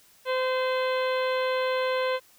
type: harmonic tone with a mistuned harmonic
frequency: 515 Hz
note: C5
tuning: 28 cents flat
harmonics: 1 / 2 / 3 / 4 / 5 / 6 / 7 / 8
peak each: -25 / -31 / -35 / -37 / -39 / -41 / -42 / -43 dBFS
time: 0.25-2.2 s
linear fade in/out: 50 ms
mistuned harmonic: 7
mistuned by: -67 cents
effects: white hiss -58 dBFS RMS until 2.38 s